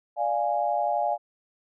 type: chord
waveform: sine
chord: D diminished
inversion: none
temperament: equal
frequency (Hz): 587.3 / 698.5 / 830.6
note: D5 / F5 / Ab5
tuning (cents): 0 / 0 / 0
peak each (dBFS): -29 / -26 / -27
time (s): 0.16-1.18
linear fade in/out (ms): 50
effects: none